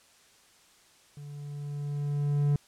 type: tone with level ramp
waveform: triangle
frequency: 144.7 Hz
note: D3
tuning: 25 cents flat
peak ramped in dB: -39 to -19 dBFS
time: 1.17-2.56 s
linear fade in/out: 2 ms
effects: white hiss -60 dBFS RMS until 2.67 s + low-pass 9000 Hz 12 dB/octave